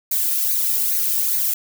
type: noise with flanger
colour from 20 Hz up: violet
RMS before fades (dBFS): -20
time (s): 0.11-1.54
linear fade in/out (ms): 5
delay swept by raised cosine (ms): 0.46 to 1.66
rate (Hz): 2.4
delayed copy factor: +0.65
effects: none